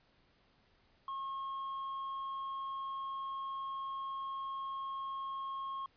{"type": "tone", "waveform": "triangle", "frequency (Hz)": 1082, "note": "C#6", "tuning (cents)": -42, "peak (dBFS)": -36, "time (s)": [1.08, 5.86], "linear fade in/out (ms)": 2, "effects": ["pink hiss -70 dBFS RMS until 5.96 s", "resampled to 11025 Hz"]}